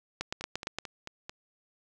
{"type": "two click trains", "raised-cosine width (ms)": 0.2, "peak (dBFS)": [-22, -15], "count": [5, 6], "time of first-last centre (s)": [[0.41, 1.295], [0.21, 0.786]], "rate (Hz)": [4.52, 8.68], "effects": []}